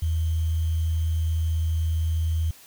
sine tone with sample-and-hold, 81 Hz, E2, 30 cents flat, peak -21 dBFS, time 0.02-2.51 s, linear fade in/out 5 ms, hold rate 3150 Hz, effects white hiss -50 dBFS RMS until 2.66 s

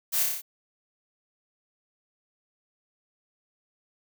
blue noise with echo, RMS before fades -27 dBFS, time 0.12-0.24 s, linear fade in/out 20 ms, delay 30 ms, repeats 6, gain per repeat -2 dB, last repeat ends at 0.42 s, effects none

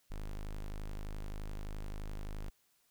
square tone, 25.81 Hz, G#0, 10 cents flat, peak -39 dBFS, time 0.1-2.5 s, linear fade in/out 10 ms, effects white hiss -73 dBFS RMS until 2.9 s

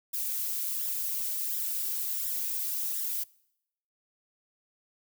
violet noise with flanger, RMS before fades -32 dBFS, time 0.13-3.24 s, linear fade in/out 10 ms, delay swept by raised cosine 0.55 to 4.65 ms, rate 1.4 Hz, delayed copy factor +0.7, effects noise-tail reverb RT60 0.8 s tail -24 dB re dry

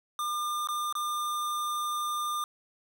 square tone with dropouts, 1202 Hz, D6, 40 cents sharp, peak -30 dBFS, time 0.19-2.44 s, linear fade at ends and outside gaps 1 ms, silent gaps 0.673-0.687 / 0.926-0.952 s, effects none

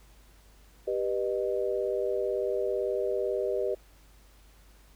sine chord, G augmented, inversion none, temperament just, 392 / 490 / 612.5 Hz, G4 / B4 / D#5, 0 / -14 / -27 cents, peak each -30 / -31 / -32 dBFS, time 0.87-3.75 s, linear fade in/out 10 ms, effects added 50 Hz sine -55 dBFS peak until 4.95 s + pink hiss -61 dBFS RMS until 4.95 s

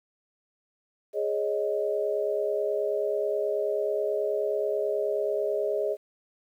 sine chord, Ab suspended fourth, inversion none, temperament just, 415.3 / 553.7 / 623 Hz, Ab4 / Db5 / Eb5, 0 / -2 / +2 cents, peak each -28 / -31 / -29 dBFS, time 1.13-5.97 s, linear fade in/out 50 ms, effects 10-bit

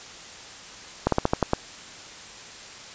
slowing click train, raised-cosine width 1 ms, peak -5 dBFS, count 7, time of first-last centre 1.07-1.534 s, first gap 53 ms, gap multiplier 1.15, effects white hiss -42 dBFS RMS until 2.94 s + resampled to 16000 Hz

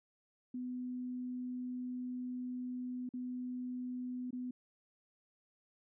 sine tone with dropouts, 250 Hz, B3, 21 cents sharp, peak -38 dBFS, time 0.54-4.51 s, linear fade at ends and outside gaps 5 ms, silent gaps 3.091-3.137 / 4.308-4.328 s, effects none

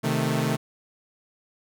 sawtooth chord, A diminished, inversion first, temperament equal, 130.81 / 155.56 / 220 Hz, C3 / Eb3 / A3, 0 / 0 / 0 cents, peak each -23 dBFS, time 0.03-0.57 s, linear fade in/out 20 ms, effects none

